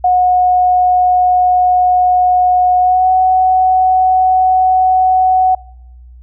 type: tone with pitch glide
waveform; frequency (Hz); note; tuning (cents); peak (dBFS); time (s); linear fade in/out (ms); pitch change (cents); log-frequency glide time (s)
sine; 728 to 745; F#5 to F#5; -28 to +12; -7; 0.04-5.55; 5; +40; 2.79-3.1
effects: noise-tail reverb RT60 0.8 s tail -25 dB re dry + added 61 Hz sine -34 dBFS peak until 6.22 s

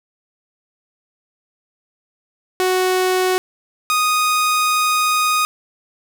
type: tone pair in turn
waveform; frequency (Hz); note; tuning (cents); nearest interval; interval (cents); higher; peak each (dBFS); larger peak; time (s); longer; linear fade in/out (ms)
sawtooth; 370 / 1242.1; F#4 / D#6; 0 / -3; octave + major sixth; 2097; second; -11; neither; 2.6-3.38 / 3.9-5.45; second; 0
effects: 7-bit

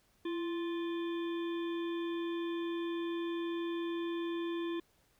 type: harmonic tone with a mistuned harmonic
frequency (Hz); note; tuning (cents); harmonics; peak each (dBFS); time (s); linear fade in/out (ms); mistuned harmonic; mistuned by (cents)
349.3; F4; 0; 1 / 3 / 5 / 7 / 9 / 10; -34 / -47 / -51 / -54 / -56 / -52; 0.25-4.8; 5; 1; -58
effects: pink hiss -71 dBFS RMS until 5.19 s

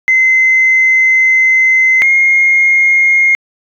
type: tone pair in turn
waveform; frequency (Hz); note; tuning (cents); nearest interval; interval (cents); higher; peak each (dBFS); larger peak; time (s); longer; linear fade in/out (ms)
sine; 2059 / 2138; C7 / C7; -28 / +37; minor second; 65; second; -5; neither; 0.08-2.02 / 2.02-3.35; first; 0
effects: tanh soft clip ceiling -1 dBFS

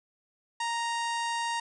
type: harmonic tone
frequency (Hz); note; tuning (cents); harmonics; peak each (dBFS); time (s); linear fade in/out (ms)
932.3; A#5; 0; 1 / 2 / 3 / 4 / 5 / 6 / 7 / 8 / 9 / 10; -30 / -36 / -40 / -42 / -44 / -46 / -47 / -48 / -49 / -50; 0.6-1.6; 5
effects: none

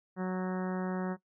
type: harmonic tone with a mistuned harmonic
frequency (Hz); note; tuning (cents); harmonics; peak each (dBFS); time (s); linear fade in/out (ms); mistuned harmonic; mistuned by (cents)
185; F#3; 0; 1 / 2 / 3 / 4 / 5 / 6 / 7 / 8 / 9 / 10; -32 / -38 / -42 / -44 / -46 / -48 / -49 / -50 / -51 / -52; 0.16-1.17; 50; 9; -19
effects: noise-tail reverb RT60 0.1 s tail -18 dB re dry

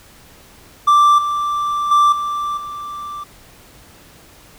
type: tone with level steps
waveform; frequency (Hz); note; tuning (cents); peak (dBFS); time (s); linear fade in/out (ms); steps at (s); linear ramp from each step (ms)
triangle; 1174.7; D6; 0; -6 / -15 / -7 / -17 / -24; 0.87-3.24; 10; 1.18 / 1.91 / 2.12 / 2.57; 5
effects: pink hiss -45 dBFS RMS until 4.58 s

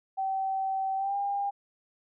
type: tone with pitch glide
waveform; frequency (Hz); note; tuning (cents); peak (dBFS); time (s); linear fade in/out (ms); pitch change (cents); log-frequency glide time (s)
sine; 770 to 802.7; G5 to G5; -31 to +41; -27; 0.17-1.51; 20; +72; 0.96-1.16
effects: none

